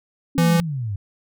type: exponential sweep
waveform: sine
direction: down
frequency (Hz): 282.9 to 94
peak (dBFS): -23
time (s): 0.35-0.96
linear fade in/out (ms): 5
type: tone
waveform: square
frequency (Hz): 168.3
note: E3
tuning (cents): +36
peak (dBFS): -15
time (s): 0.38-0.6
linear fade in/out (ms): 0
effects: none